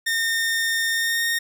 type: tone with pitch glide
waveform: sawtooth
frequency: 1825 to 1845.1 Hz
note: A#6 to A#6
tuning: -37 to -18 cents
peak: -17 dBFS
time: 0.06-1.39 s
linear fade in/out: 10 ms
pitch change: +19 cents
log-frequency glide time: 0.91-1.24 s
effects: none